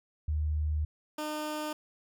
sine / 15% pulse tone pair in turn, 76.2 / 304.1 Hz, D#2 / D#4, -36 / -40 cents, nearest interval 2 octaves, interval 2396 cents, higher second, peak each -27 dBFS, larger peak neither, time 0.28-0.85 / 1.18-1.73 s, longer first, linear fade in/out 5 ms, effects none

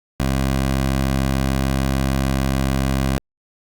15% pulse tone, 66.8 Hz, C2, 36 cents sharp, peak -11 dBFS, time 0.2-3.18 s, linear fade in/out 0 ms, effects Opus 48 kbps

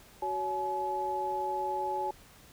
sine tone cluster, 373.2 / 561 / 853 Hz, F#4 / C#5 / G#5, +15 / +21 / +46 cents, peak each -37 / -39 / -31 dBFS, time 0.22-2.11 s, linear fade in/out 5 ms, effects pink hiss -56 dBFS RMS until 2.52 s

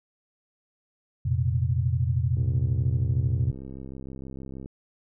sine chord, F suspended fourth, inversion none, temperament equal with one note detuned, 87.31 / 116.54 / 129.46 Hz, F2 / Bb2 / C3, 0 / 0 / -18 cents, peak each -26 dBFS, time 1.25-3.51 s, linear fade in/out 10 ms
click train, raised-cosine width 3 ms, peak -27 dBFS, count 153, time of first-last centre 2.37-4.659 s, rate 66.4 Hz
effects none

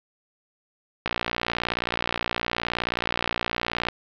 click train, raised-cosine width 0.3 ms, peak -8 dBFS, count 168, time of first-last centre 1.06-3.886 s, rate 59.1 Hz, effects low-pass 5000 Hz 12 dB/octave + 8-bit

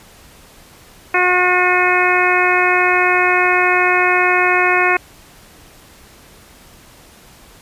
harmonic tone, 361.4 Hz, F#4, 41 cents flat, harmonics 1 / 2 / 3 / 4 / 5 / 6 / 7, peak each -19 / -19 / -19 / -19 / -19 / -19 / -19 dBFS, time 1.14-4.97 s, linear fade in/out 5 ms, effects pink hiss -44 dBFS RMS until 7.61 s + resampled to 32000 Hz

